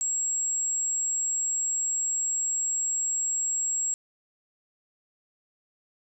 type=tone; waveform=sine; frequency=7620 Hz; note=A#8; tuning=37 cents sharp; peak=-23 dBFS; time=0.01-3.94 s; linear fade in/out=0 ms; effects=tanh soft clip ceiling -23 dBFS + 10-bit